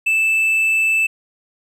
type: tone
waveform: triangle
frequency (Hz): 2637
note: E7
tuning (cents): 0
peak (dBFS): -12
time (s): 0.06-1.07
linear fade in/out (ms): 10
effects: none